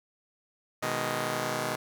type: chord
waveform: 5% pulse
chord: G# minor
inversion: first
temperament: just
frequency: 124.59 / 155.74 / 207.7 Hz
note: B2 / D#3 / G#3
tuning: +16 / +2 / 0 cents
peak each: -22 / -23 / -24 dBFS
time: 0.82-1.76 s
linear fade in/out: 10 ms
effects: none